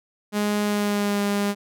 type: tone with pitch glide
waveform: sawtooth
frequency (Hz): 207.7 to 202.8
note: G#3 to G#3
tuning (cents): 0 to -41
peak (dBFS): -17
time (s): 0.32-1.55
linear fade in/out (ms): 50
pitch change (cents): -41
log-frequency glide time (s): 0.63-1.21
effects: none